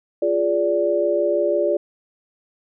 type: chord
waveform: sine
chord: D diminished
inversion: first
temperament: equal with one note detuned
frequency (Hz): 349.2 / 415.3 / 581.3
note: F4 / Ab4 / D5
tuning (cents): 0 / 0 / -18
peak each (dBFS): -22 / -23 / -19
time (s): 0.22-1.77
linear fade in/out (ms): 5
effects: none